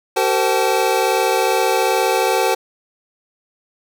square tone cluster, 380.6 / 455.5 / 518 / 770 / 869 Hz, F#4 / A#4 / C5 / G5 / A5, +49 / -40 / -17 / -31 / -22 cents, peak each -22 dBFS, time 0.16-2.55 s, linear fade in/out 10 ms, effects none

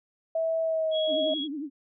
sine tone with pitch glide, 651 to 626.6 Hz, E5 to D#5, -22 to +12 cents, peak -24 dBFS, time 0.35-1.34 s, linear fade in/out 5 ms, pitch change -66 cents, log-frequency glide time 0.62-1.03 s
sine tone, 3322 Hz, G#7, in tune, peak -30 dBFS, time 0.91-1.48 s, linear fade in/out 50 ms
sine tone with vibrato, 293.7 Hz, D4, in tune, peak -31 dBFS, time 1.07-1.7 s, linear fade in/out 50 ms, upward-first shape triangle, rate 11 Hz, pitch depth 170 cents each way
effects none

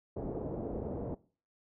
white low-pass noise, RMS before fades -38 dBFS, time 0.16-1.15 s, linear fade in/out 10 ms, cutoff 540 Hz, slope 24 dB/octave, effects noise-tail reverb RT60 0.4 s tail -20 dB re dry

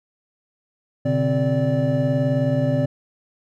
triangle tone cluster, 125.4 / 144.3 / 261.1 / 581 Hz, B2 / D3 / C4 / D5, +27 / -30 / -3 / -19 cents, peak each -21 dBFS, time 1.05-2.86 s, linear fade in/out 10 ms, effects none

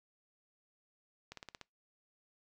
slowing click train, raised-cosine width 0.2 ms, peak -29 dBFS, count 6, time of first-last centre 1.32-1.613 s, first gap 53 ms, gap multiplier 1.05, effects noise-tail reverb RT60 0.2 s tail -24 dB re dry

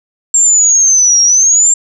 sine linear two-way sweep, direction down then up, 7440 to 5588 to 7440 Hz, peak -5 dBFS, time 0.34-1.74 s, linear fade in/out 5 ms, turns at 1.22 s, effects none

